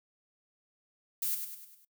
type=noise with echo; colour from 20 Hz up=violet; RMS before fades=-32 dBFS; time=1.22-1.35 s; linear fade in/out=5 ms; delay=100 ms; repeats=5; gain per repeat=-6 dB; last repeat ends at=1.85 s; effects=noise-tail reverb RT60 0.1 s tail -20 dB re dry